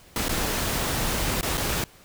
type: noise with dropouts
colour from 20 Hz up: pink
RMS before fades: -26 dBFS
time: 0.16-1.84 s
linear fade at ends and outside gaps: 2 ms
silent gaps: 0.284-0.292 / 1.411-1.429 / 1.573-1.577 s
effects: pink hiss -52 dBFS RMS until 2.04 s